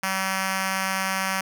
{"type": "tone with notch filter", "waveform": "5% pulse", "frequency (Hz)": 191.1, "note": "G3", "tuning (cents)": -44, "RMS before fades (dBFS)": -26, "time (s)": [0.03, 1.41], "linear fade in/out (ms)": 5, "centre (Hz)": 380, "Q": 0.71, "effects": []}